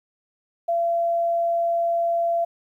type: tone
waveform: sine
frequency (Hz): 680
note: F5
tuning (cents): -46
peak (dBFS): -19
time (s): 0.68-2.45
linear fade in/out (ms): 10
effects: 10-bit